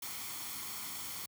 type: noise with comb filter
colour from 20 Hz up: white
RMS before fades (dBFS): -42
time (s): 0.02-1.26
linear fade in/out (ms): 5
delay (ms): 0.91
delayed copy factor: +0.55
effects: high-pass 80 Hz 12 dB/octave